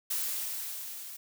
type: noise with level ramp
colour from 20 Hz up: blue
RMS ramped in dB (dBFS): -31 to -44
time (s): 0.1-1.17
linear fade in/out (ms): 10
effects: none